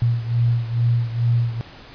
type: beating tone pair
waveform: sine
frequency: 117.5 / 119.8 Hz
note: A#2 / A#2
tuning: +14 / +48 cents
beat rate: 2.3 Hz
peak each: -18 / -22 dBFS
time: 0.02-1.61 s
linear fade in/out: 0 ms
effects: pink hiss -42 dBFS RMS until 1.94 s + resampled to 11025 Hz